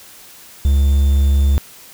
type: tone with quantisation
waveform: triangle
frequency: 69.6 Hz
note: C#2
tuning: 8 cents sharp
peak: -8 dBFS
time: 0.65-1.58 s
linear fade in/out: 0 ms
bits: 6
effects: white hiss -41 dBFS RMS until 1.93 s